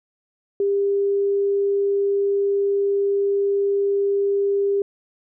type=tone; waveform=sine; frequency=399.5 Hz; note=G4; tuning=33 cents sharp; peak=-17 dBFS; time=0.6-4.82 s; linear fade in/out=2 ms; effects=none